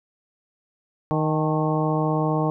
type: harmonic tone with a mistuned harmonic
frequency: 155.56 Hz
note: D#3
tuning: in tune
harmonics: 1 / 2 / 3 / 4 / 5 / 6 / 7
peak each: -23 / -26 / -28 / -29 / -30 / -31 / -31 dBFS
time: 1.11-2.5 s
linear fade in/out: 0 ms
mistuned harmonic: 6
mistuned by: -77 cents
effects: none